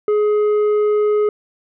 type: tone with tanh clipping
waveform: sine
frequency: 420 Hz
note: G#4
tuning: 19 cents sharp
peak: -14 dBFS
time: 0.08-1.29 s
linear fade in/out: 2 ms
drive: 6 dB
effects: none